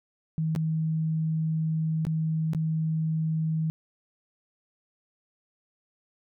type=tone with dropouts; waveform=sine; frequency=159.1 Hz; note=D#3; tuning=39 cents sharp; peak=-24 dBFS; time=0.38-3.7 s; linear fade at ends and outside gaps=0 ms; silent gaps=0.551-0.561 / 2.051-2.068 / 2.534-2.548 s; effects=none